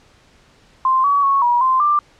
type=tone with pitch steps; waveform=sine; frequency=1046 / 1134 / 1105 / 962 / 1041 / 1184 Hz; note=C6 / C#6 / C#6 / B5 / C6 / D6; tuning=-1 / +39 / -6 / -46 / -9 / +14 cents; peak=-12 dBFS; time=0.85-1.99 s; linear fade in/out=2 ms; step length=190 ms; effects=pink hiss -52 dBFS RMS until 2.19 s + low-pass 6000 Hz 12 dB/octave